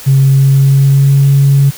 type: tone with pitch glide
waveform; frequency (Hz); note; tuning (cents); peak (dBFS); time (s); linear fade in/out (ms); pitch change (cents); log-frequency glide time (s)
sine; 135.6 to 138.85; C#3 to C#3; -38 to +3; -3; 0.06-1.71; 20; +41; 0.16-1.24
effects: tanh soft clip ceiling 0 dBFS + white hiss -30 dBFS RMS until 1.77 s